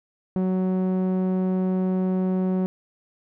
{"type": "tone with low-pass filter", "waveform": "sawtooth", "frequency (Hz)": 186, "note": "F#3", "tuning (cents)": 9, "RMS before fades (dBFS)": -23, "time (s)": [0.36, 2.66], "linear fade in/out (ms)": 0, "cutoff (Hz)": 550, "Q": 0.52, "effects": []}